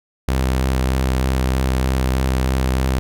sawtooth tone with vibrato, 64.9 Hz, C2, 13 cents flat, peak -12 dBFS, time 0.28-2.99 s, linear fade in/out 0 ms, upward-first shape sine, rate 3.2 Hz, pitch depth 18 cents each way, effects none

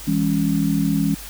sine chord, C# minor, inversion first, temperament equal with one note detuned, 164.81 / 204.2 / 277.2 Hz, E3 / G#3 / C#4, 0 / -29 / 0 cents, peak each -21 dBFS, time 0.07-1.15 s, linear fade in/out 10 ms, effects added 50 Hz sine -38 dBFS peak until 1.29 s + white hiss -37 dBFS RMS until 1.29 s

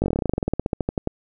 slowing click train, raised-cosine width 2 ms, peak -8 dBFS, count 23, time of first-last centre 0.02-1.074 s, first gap 19 ms, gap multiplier 1.08, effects none

